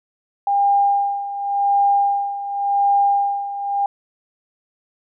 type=tone with tremolo; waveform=sine; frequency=803 Hz; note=G5; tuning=41 cents sharp; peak=-12 dBFS; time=0.47-3.86 s; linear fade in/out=2 ms; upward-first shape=sine; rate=0.9 Hz; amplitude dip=75%; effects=none